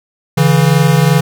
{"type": "tone pair together", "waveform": "square", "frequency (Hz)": [140.85, 163.5], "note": ["C#3", "E3"], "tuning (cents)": [28, -14], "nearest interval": "minor third", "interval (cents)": 258, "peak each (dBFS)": -11, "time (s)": [0.37, 1.21], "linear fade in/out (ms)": 10, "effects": []}